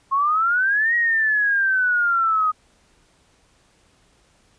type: exponential two-way sweep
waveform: sine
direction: up then down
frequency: 1071 to 1906 to 1242 Hz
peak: -16 dBFS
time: 0.11-2.52 s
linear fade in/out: 20 ms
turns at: 0.95 s
effects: pink hiss -59 dBFS RMS until 4.58 s + resampled to 22050 Hz